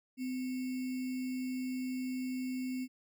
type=tone with sample-and-hold; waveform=sine; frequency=256.1 Hz; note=C4; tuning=37 cents flat; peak=-34 dBFS; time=0.17-2.88 s; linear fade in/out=50 ms; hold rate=2450 Hz; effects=none